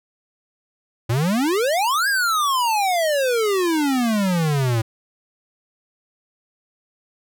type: exponential two-way sweep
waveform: square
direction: up then down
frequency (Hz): 109.5 to 1671 to 109.5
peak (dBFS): -18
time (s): 1.09-4.82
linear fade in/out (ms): 10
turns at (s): 2.08
effects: none